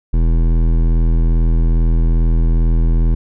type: tone with hard clipping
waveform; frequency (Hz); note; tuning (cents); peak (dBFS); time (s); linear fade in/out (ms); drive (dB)
sine; 41.2; E1; 0; -12; 0.13-3.15; 10; 14
effects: none